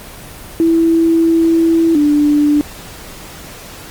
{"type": "tone pair in turn", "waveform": "sine", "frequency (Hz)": [329.6, 294.5], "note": ["E4", "D4"], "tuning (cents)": [0, 5], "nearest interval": "major second", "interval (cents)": 195, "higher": "first", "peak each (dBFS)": -8, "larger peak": "neither", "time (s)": [[0.6, 1.95], [1.95, 2.61]], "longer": "first", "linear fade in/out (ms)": 0, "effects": ["pink hiss -33 dBFS RMS until 3.9 s", "Opus 24 kbps"]}